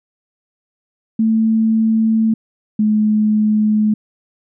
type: tone pair in turn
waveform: sine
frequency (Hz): 222.1 / 213.5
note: A3 / G#3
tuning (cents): +16 / +48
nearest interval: minor second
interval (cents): 68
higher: first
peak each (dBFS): -11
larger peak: neither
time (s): 1.19-2.34 / 2.79-3.94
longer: neither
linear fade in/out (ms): 5
effects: none